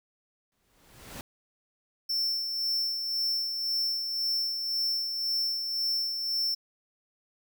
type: noise with exponential growth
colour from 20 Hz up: pink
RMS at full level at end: -39 dBFS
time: 0.52-1.21 s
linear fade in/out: 1 ms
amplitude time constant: 150 ms
type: tone with tremolo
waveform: square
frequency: 5380 Hz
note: E8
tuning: 34 cents sharp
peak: -26 dBFS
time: 2.09-6.55 s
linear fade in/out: 10 ms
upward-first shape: sine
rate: 1.9 Hz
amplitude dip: 45%
effects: none